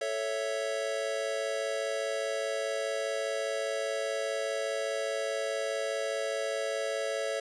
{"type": "chord", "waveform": "square", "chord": "A major", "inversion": "none", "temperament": "equal", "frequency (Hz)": [440, 554.4, 659.3], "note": ["A4", "C#5", "E5"], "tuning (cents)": [0, 0, 0], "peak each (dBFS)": [-37, -34, -36], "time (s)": [0.01, 7.4], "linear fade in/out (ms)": 5, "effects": ["resampled to 22050 Hz"]}